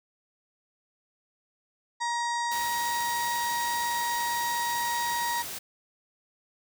harmonic tone, 946 Hz, A#5, 25 cents sharp, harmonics 1 / 2 / 4 / 5 / 6 / 7 / 8 / 9, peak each -28 / -34 / -40 / -42 / -44 / -45 / -46 / -47 dBFS, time 2-5.43 s, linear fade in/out 20 ms
white noise, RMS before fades -37 dBFS, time 2.51-5.59 s, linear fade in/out 10 ms
effects none

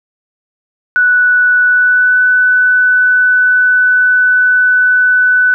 sine tone with pitch glide, 1480 to 1496.3 Hz, F#6 to F#6, 0 to +19 cents, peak -6 dBFS, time 0.96-5.54 s, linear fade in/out 0 ms, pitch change +19 cents, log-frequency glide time 1.66-2.18 s, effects none

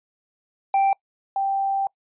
triangle / sine tone pair in turn, 784 / 784 Hz, G5 / G5, 0 / 0 cents, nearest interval unison, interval 0 cents, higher neither, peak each -14 / -20 dBFS, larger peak first, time 0.74-0.93 / 1.36-1.87 s, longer second, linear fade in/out 2 ms, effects noise-tail reverb RT60 0.1 s tail -25 dB re dry + resampled to 8000 Hz

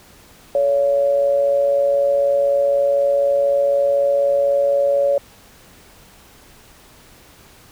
sine tone with amplitude modulation, 563 Hz, C#5, 27 cents sharp, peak -11 dBFS, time 0.55-5.18 s, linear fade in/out 2 ms, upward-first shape sine, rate 124 Hz, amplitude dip 50%, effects pink hiss -47 dBFS RMS until 7.71 s

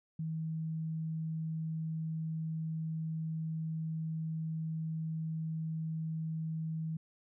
sine tone, 160 Hz, D#3, 49 cents sharp, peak -34 dBFS, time 0.19-6.97 s, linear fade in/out 5 ms, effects none

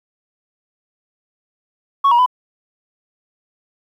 sine tone with pitch steps, 1109 / 953 / 1001 Hz, C#6 / A#5 / B5, 0 / +38 / +23 cents, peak -7 dBFS, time 2.04-2.262 s, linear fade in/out 10 ms, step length 74 ms, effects tanh soft clip ceiling -8 dBFS + 8-bit

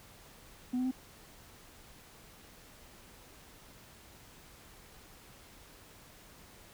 sine tone with pitch steps, 249.3 / 254.1 / 258.7 Hz, B3 / B3 / C4, +16 / +49 / -19 cents, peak -27 dBFS, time 0.73-0.913 s, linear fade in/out 10 ms, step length 61 ms, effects tanh soft clip ceiling -28 dBFS + pink hiss -56 dBFS RMS until 6.73 s

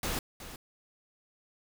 pink noise with echo, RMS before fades -33 dBFS, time 0.03-0.19 s, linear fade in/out 2 ms, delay 370 ms, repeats 1, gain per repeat -12 dB, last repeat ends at 0.56 s, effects none

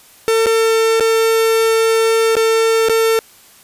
45% pulse tone with dropouts, 449.7 Hz, A4, 38 cents sharp, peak -11 dBFS, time 0.28-3.19 s, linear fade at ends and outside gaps 0 ms, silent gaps 0.46-0.467 / 0.998-1.007 / 2.354-2.367 / 2.886-2.896 s, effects white hiss -45 dBFS RMS until 3.63 s + resampled to 32000 Hz

